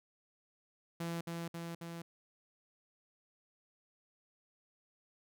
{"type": "tone with echo", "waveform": "sawtooth", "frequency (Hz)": 168.4, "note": "E3", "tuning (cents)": 37, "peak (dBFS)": -33, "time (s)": [1, 1.21], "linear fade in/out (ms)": 5, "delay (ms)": 270, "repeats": 3, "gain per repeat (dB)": -2, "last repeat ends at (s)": 2.02, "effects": []}